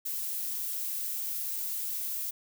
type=noise; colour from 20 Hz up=violet; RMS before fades=-34 dBFS; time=0.05-2.31 s; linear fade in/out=10 ms; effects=none